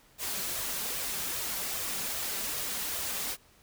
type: noise with flanger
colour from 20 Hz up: white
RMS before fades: -34 dBFS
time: 0.18-3.37 s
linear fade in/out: 50 ms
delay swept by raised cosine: 1.6 to 5.2 ms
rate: 2.5 Hz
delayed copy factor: +0.5
effects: pink hiss -61 dBFS RMS until 3.62 s